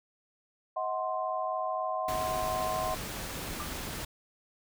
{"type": "chord", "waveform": "sine", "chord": "C diminished", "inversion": "first", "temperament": "equal with one note detuned", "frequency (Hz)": [636.1, 740, 1046.5], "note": ["Eb5", "Gb5", "C6"], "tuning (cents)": [38, 0, 0], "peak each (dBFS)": -34, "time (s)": [0.76, 2.95], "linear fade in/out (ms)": 10}
{"type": "noise", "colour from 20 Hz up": "pink", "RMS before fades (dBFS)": -38, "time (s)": [2.08, 4.05], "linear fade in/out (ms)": 5}
{"type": "tone with exponential decay", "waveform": "sine", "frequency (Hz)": 1186, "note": "D6", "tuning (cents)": 17, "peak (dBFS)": -34, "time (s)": [3.6, 3.75], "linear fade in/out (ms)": 0, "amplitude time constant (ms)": 32}
{"effects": []}